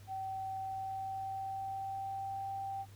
sine tone with pitch glide, 768 to 781.9 Hz, G5 to G5, -36 to -5 cents, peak -37 dBFS, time 0.07-2.86 s, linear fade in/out 50 ms, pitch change +31 cents, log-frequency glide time 0.55-2.45 s, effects added 100 Hz sine -52 dBFS peak until 2.95 s + pink hiss -62 dBFS RMS until 2.95 s

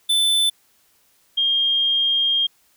square / sine tone pair in turn, 3520 / 3220 Hz, A7 / G7, 0 / +46 cents, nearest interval major second, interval 154 cents, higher first, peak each -16 dBFS, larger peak neither, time 0.09-0.5 / 1.37-2.47 s, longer second, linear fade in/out 10 ms, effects white hiss -60 dBFS RMS until 2.76 s

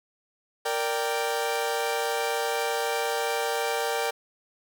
sawtooth chord, G minor, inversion first, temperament equal with one note detuned, 464 / 587.3 / 784 Hz, Bb4 / D5 / G5, -8 / 0 / 0 cents, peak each -25 / -28 / -26 dBFS, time 0.65-4.11 s, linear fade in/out 10 ms, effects none

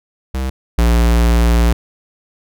square tone pair in turn, 65.4 / 58.26 Hz, C2 / A#1, 0 / 0 cents, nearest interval major second, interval 200 cents, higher first, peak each -18 / -10 dBFS, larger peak second, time 0.34-0.5 / 0.78-1.73 s, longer second, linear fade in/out 5 ms, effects none

